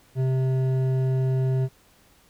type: tone with hard clipping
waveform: sine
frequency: 130.81 Hz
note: C3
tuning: in tune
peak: -22 dBFS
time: 0.15-1.69 s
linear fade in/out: 50 ms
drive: 9 dB
effects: pink hiss -58 dBFS RMS until 2.29 s